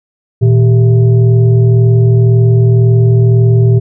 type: tone with frequency modulation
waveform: sine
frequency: 116.54 Hz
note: A#2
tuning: in tune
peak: -4 dBFS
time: 0.41-3.8 s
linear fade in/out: 20 ms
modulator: 275 Hz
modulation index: 0.58
effects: none